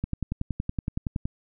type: click train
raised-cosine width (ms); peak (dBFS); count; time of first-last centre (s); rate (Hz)
5; -15; 14; 0.04-1.255; 10.7
effects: none

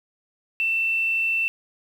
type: tone with quantisation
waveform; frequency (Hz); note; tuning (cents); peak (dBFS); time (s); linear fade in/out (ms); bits
sine; 2677; E7; +26; -20; 0.6-1.48; 0; 8
effects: none

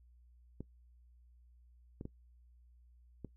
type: clicks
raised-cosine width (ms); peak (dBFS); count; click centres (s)
3; -30; 4; 0.606 / 2.011 / 2.054 / 3.247
effects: noise-tail reverb RT60 0.1 s tail -20 dB re dry + added 60 Hz sine -60 dBFS peak until 3.36 s

